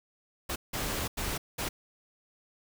pink noise bursts at uneven times, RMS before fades -33 dBFS, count 4, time 0.49-0.56 / 0.73-1.08 / 1.17-1.38 / 1.58-1.69 s, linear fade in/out 10 ms, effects none

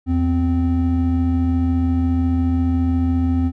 triangle tone pair together, 81.8 / 259.7 Hz, E2 / C4, -13 / -13 cents, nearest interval octave + minor sixth, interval 2000 cents, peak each -16 dBFS, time 0.06-3.52 s, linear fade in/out 50 ms, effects none

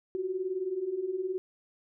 sine beating tone pair, 358 / 377 Hz, F4 / F#4, +43 / +32 cents, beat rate 19 Hz, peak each -36 / -31 dBFS, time 0.15-1.38 s, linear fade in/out 0 ms, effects none

